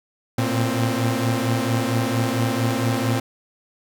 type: tone cluster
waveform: sawtooth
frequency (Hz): 113.2 / 117.6 / 262.7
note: A2 / A#2 / C4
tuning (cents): +50 / +16 / +7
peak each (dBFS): -20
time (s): 0.38-3.2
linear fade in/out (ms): 5
effects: none